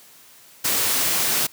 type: noise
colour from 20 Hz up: white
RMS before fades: -21 dBFS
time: 0.64-1.47 s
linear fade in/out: 10 ms
effects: white hiss -49 dBFS RMS until 1.52 s + high-pass 100 Hz 12 dB/octave